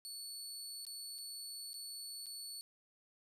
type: tone with dropouts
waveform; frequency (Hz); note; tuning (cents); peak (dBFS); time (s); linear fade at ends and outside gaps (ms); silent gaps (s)
25% pulse; 4435; C#8; 0; -40; 0.05-2.61; 0; 0.851-0.867 / 1.182-1.186 / 1.732-1.741 / 2.259-2.266
effects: none